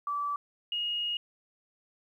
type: tone pair in turn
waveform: sine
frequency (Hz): 1157 / 2870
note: D6 / F7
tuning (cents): -26 / +47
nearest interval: octave + major third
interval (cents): 1573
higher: second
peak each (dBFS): -29 / -29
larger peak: neither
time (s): 0.07-0.36 / 0.72-1.17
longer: second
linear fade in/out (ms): 2
effects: 11-bit